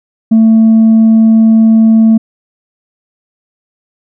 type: tone with tanh clipping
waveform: triangle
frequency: 222.9 Hz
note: A3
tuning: 23 cents sharp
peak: -3 dBFS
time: 0.31-2.18 s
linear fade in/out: 10 ms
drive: 6 dB
effects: none